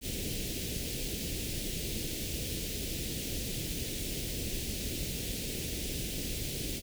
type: band-stop noise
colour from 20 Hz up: pink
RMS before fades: -36 dBFS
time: 0.01-6.82 s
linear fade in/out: 50 ms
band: 480 to 2500 Hz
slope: 24 dB/octave
effects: none